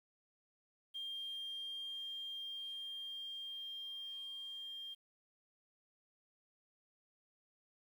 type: tone with level ramp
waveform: sine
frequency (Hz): 3200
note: G7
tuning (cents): +35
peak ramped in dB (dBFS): -40 to -44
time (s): 0.94-4.95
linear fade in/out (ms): 20
effects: tanh soft clip ceiling -37 dBFS + 11-bit